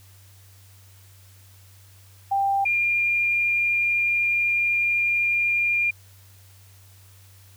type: tone pair in turn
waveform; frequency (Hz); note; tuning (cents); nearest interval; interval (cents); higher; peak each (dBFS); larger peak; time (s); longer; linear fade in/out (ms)
sine; 790 / 2404; G5 / D7; +13 / +40; octave + perfect fifth; 1927; second; -19; neither; 2.31-2.65 / 2.65-5.91; second; 10
effects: added 96 Hz sine -49 dBFS peak until 7.56 s + white hiss -55 dBFS RMS until 7.56 s